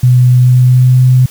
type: tone with pitch glide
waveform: sine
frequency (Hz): 125 to 127.55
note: B2 to C3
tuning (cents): +21 to -44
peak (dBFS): -3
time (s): 0.03-1.26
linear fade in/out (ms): 5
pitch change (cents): +35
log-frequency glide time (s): 0.33-1.06
effects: white hiss -35 dBFS RMS until 1.3 s